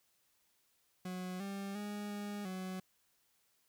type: tone with pitch steps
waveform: 40% pulse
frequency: 183.1 / 197.6 / 206.5 / 205.3 / 186.3 Hz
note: F#3 / G3 / G#3 / G#3 / F#3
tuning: -18 / +14 / -10 / -20 / +12 cents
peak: -39 dBFS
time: 1.05-2.8 s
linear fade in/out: 5 ms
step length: 350 ms
effects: white hiss -75 dBFS RMS until 3.68 s